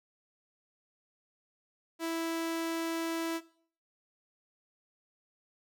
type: tone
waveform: sawtooth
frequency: 329.6 Hz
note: E4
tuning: in tune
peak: -28 dBFS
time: 1.99-3.41 s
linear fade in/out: 50 ms
effects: noise-tail reverb RT60 0.5 s tail -18 dB re dry